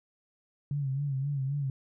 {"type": "tone with vibrato", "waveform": "sine", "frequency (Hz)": 138.59, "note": "C#3", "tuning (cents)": 0, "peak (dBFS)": -28, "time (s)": [0.71, 1.7], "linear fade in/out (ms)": 2, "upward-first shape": "sine", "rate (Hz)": 3.8, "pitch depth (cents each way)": 80, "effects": []}